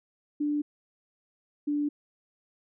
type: tone pair in turn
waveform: sine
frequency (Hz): 294.6 / 292.7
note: D4 / D4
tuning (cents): +6 / -6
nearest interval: unison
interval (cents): 12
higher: first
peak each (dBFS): -25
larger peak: neither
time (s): 0.4-0.62 / 1.67-1.89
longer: neither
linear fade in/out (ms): 10
effects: none